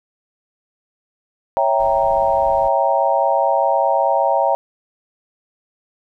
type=chord; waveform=sine; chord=C# diminished seventh; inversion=none; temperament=equal; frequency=554.4 / 659.3 / 784 / 932.3 Hz; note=C#5 / E5 / G5 / Bb5; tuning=0 / 0 / 0 / 0 cents; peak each=-19 dBFS; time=1.57-4.55 s; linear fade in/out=0 ms
type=noise; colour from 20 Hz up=brown; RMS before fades=-36 dBFS; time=1.79-2.69 s; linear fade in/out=10 ms
effects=none